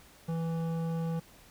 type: tone with hard clipping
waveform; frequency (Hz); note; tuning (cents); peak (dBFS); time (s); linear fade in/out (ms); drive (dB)
sine; 164.81; E3; 0; -32; 0.28-1.2; 10; 12
effects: pink hiss -57 dBFS RMS until 1.5 s

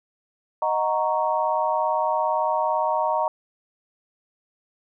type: chord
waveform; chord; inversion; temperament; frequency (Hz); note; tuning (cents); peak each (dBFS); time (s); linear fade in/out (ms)
sine; D# minor seventh; none; equal; 622.3 / 740 / 932.3 / 1108.7; D#5 / F#5 / A#5 / C#6; 0 / 0 / 0 / 0; -25 / -28 / -23 / -29; 0.62-3.28; 2
effects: none

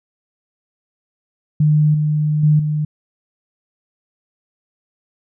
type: tone with level steps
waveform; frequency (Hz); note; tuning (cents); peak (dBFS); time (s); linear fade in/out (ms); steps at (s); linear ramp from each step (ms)
sine; 151.4; D#3; -47; -10 / -14 / -9 / -16; 1.6-2.85; 5; 1.94 / 2.43 / 2.59; 5
effects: none

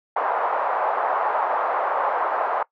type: band-pass noise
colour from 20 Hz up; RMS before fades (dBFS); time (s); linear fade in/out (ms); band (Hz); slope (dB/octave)
white; -23; 0.16-2.63; 5; 590 to 1100; 24
effects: noise-tail reverb RT60 0.1 s tail -21 dB re dry

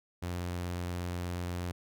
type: tone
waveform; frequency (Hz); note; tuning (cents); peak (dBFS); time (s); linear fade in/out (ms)
sawtooth; 88.3; F2; +20; -30; 0.22-1.72; 10
effects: none

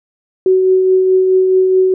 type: tone with tremolo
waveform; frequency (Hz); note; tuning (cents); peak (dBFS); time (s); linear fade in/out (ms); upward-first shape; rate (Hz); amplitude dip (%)
sine; 374.5; F#4; +21; -6; 0.46-1.94; 2; triangle; 4.7; 35
effects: none

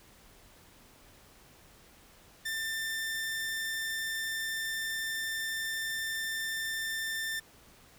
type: tone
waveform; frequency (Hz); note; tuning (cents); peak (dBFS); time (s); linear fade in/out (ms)
sawtooth; 1788; A6; +27; -29; 2.45-7.4; 10
effects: pink hiss -58 dBFS RMS until 7.98 s

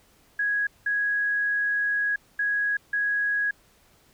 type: tone bursts at uneven times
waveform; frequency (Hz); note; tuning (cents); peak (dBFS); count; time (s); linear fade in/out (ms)
sine; 1661.2; G#6; 0; -22; 4; 0.39-0.67 / 0.86-2.16 / 2.39-2.77 / 2.93-3.51; 5
effects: pink hiss -60 dBFS RMS until 4.13 s

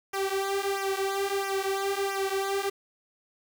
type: tone with flanger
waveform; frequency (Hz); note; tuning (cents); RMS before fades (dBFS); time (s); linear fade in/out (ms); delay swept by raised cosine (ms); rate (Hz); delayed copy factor
sawtooth; 392; G4; 0; -29; 0.13-2.7; 10; 0.24 to 4.74; 1.5; -0.9
effects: 8-bit

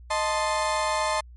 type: chord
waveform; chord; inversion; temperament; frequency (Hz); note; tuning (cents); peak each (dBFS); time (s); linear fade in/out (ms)
35% pulse; A diminished; second; equal; 622.3 / 880 / 1046.5; Eb5 / A5 / C6; 0 / 0 / 0; -26; 0.1-1.21; 10
effects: added 60 Hz sine -43 dBFS peak until 1.36 s + MP3 48 kbps

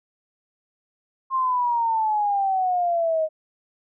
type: exponential sweep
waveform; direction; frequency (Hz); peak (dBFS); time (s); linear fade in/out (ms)
sine; down; 1067 to 622.3; -19; 1.3-3.29; 50
effects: none

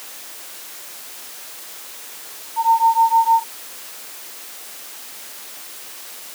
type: beating tone pair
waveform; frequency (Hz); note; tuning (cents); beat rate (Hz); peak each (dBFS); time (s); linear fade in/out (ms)
sine; 907 / 913.5; A#5 / A#5; -48 / -35; 6.5; -15; 2.56-3.44; 50
effects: white hiss -36 dBFS RMS until 6.34 s + high-pass 300 Hz 12 dB/octave

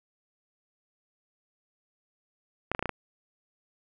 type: clicks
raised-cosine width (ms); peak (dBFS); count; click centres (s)
0.5; -14; 6; 2.716 / 2.749 / 2.793 / 2.826 / 2.857 / 2.893
effects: none

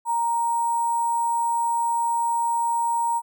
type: tone with sample-and-hold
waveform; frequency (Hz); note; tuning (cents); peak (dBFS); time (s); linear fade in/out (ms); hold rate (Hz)
sine; 932.3; A#5; 0; -20; 0.05-3.22; 50; 8820
effects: none

